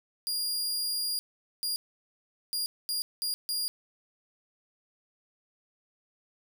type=tone bursts at uneven times; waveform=sawtooth; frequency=4829 Hz; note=D8; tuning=47 cents sharp; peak=-26 dBFS; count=6; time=0.27-1.19 / 1.63-1.76 / 2.53-2.66 / 2.89-3.02 / 3.22-3.34 / 3.49-3.68 s; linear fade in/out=0 ms; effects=none